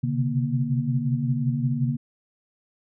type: tone cluster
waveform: sine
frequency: 128.3 / 133.8 / 145.5 / 236.4 Hz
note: C3 / C3 / D3 / A#3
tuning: -34 / +39 / -16 / +24 cents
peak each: -27 dBFS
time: 0.03-1.97 s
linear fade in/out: 10 ms
effects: none